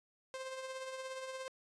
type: tone with tremolo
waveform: sawtooth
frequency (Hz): 524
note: C5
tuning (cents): +2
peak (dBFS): -36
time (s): 0.34-1.48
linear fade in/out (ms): 0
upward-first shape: triangle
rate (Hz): 17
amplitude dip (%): 50
effects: resampled to 22050 Hz